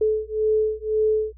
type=beating tone pair; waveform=sine; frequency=431.5 / 433.4 Hz; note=A4 / A4; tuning=-34 / -26 cents; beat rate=1.9 Hz; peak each=-22 dBFS; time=0.01-1.33 s; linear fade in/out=5 ms; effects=added 60 Hz sine -43 dBFS peak until 1.37 s